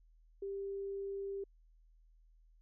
sine tone, 394.9 Hz, G4, 13 cents sharp, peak -38 dBFS, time 0.42-1.44 s, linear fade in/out 5 ms, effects added 40 Hz sine -62 dBFS peak until 2.61 s

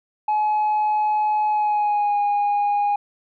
sine tone with pitch glide, 849 to 820.1 Hz, G#5 to G#5, +38 to -22 cents, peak -15 dBFS, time 0.28-2.96 s, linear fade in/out 5 ms, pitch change -60 cents, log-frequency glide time 1.49-2.19 s, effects tanh soft clip ceiling -16 dBFS

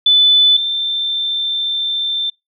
sine tone pair in turn, 3500 / 3563 Hz, A7 / A7, -10 / +21 cents, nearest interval unison, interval 31 cents, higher second, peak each -7 / -16 dBFS, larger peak first, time 0.06-0.57 / 0.57-2.3 s, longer second, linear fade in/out 5 ms, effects noise-tail reverb RT60 0.2 s tail -25 dB re dry

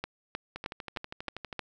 two click trains, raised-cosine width 0.3 ms, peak -17 / -22 dBFS, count 6 / 13, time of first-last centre 0.04-1.593 / 0.56-1.528 s, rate 3.22 / 12.4 Hz, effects none

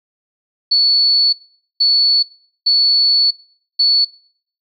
sine tone bursts at uneven times, 4435 Hz, C#8, in tune, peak -9 dBFS, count 4, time 0.71-1.33 / 1.8-2.23 / 2.66-3.31 / 3.79-4.05 s, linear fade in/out 10 ms, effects noise-tail reverb RT60 0.6 s tail -25 dB re dry

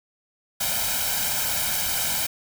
white noise with comb filter, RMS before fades -25 dBFS, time 0.6-2.27 s, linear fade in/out 10 ms, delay 1.3 ms, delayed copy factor +0.75, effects none

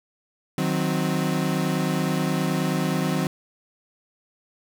35% pulse chord, C diminished, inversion first, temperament equal, 155.56 / 185 / 261.6 Hz, Eb3 / Gb3 / C4, 0 / 0 / 0 cents, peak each -24 / -24 / -26 dBFS, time 0.58-3.27 s, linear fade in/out 2 ms, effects none

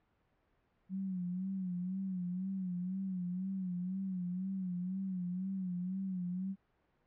sine tone with vibrato, 185 Hz, F#3, in tune, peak -35 dBFS, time 0.89-6.56 s, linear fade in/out 50 ms, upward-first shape sine, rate 2 Hz, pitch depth 77 cents each way, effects pink hiss -75 dBFS RMS until 7.06 s + low-pass 2000 Hz 12 dB/octave

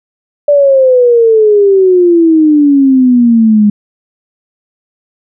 sine exponential sweep, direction down, 587 to 205.2 Hz, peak -3 dBFS, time 0.48-3.7 s, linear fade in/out 5 ms, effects none

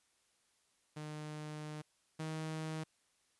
sawtooth tone pair in turn, 152.1 / 157.73 Hz, D#3 / D#3, -39 / +24 cents, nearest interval minor second, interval 63 cents, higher second, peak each -39 / -35 dBFS, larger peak second, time 0.96-1.82 / 2.19-2.84 s, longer first, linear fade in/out 10 ms, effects white hiss -75 dBFS RMS until 3.39 s + resampled to 24000 Hz

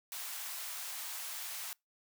white high-pass noise, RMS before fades -42 dBFS, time 0.12-1.73 s, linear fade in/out 0 ms, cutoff 710 Hz, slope 24 dB/octave, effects noise-tail reverb RT60 0.2 s tail -26 dB re dry

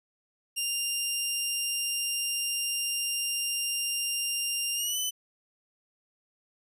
15% pulse tone with pitch glide, 2794 to 3012 Hz, F7 to F#7, 0 to +30 cents, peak -21 dBFS, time 0.56-5.11 s, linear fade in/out 20 ms, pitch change +130 cents, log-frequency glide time 4.75-4.98 s, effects none

